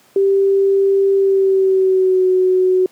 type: tone with pitch glide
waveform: sine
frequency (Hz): 392 to 370.4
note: G4 to F#4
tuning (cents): 0 to +2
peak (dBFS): -10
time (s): 0.16-2.86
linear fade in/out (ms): 2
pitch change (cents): -98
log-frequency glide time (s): 1.15-2.26
effects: pink hiss -51 dBFS RMS until 2.91 s + high-pass 200 Hz 12 dB/octave